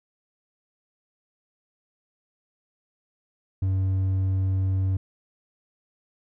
sine tone with hard clipping, 95.1 Hz, F#2, 48 cents sharp, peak -22 dBFS, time 3.62-4.97 s, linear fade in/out 5 ms, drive 3 dB, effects none

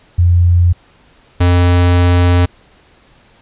sine / square tone pair in turn, 87.31 / 88.43 Hz, F2 / F2, 0 / +22 cents, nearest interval unison, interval 22 cents, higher second, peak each -6 / -8 dBFS, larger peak first, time 0.18-0.73 / 1.4-2.46 s, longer second, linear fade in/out 10 ms, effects pink hiss -48 dBFS RMS until 3.41 s + resampled to 8000 Hz

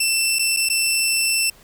15% pulse tone with dropouts, 2677 Hz, E7, 26 cents sharp, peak -10 dBFS, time 0-1.5 s, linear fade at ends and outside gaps 5 ms, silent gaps 0.387-0.392 / 0.565-0.569 / 0.689-0.698 s, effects pink hiss -50 dBFS RMS until 1.63 s

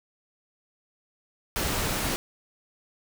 pink noise, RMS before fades -28 dBFS, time 1.56-2.16 s, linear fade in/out 0 ms, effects none

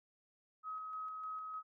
sine tone with tremolo, 1271 Hz, D#6, 36 cents sharp, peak -40 dBFS, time 0.63-1.63 s, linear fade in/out 50 ms, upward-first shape square, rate 3.3 Hz, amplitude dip 25%, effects none

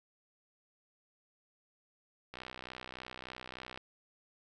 click train, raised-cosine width 0.3 ms, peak -28 dBFS, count 92, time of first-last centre 2.34-3.775 s, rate 63.4 Hz, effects none

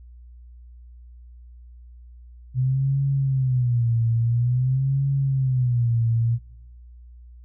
sine tone with vibrato, 126 Hz, B2, 35 cents sharp, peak -18 dBFS, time 2.54-6.39 s, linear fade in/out 50 ms, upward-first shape sine, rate 0.49 Hz, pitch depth 160 cents each way, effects noise-tail reverb RT60 0.9 s tail -21 dB re dry + added 60 Hz sine -42 dBFS peak until 7.44 s

